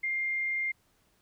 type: tone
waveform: sine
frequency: 2111 Hz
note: C7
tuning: 15 cents sharp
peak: -28 dBFS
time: 0.03-0.72 s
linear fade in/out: 10 ms
effects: pink hiss -69 dBFS RMS until 1.21 s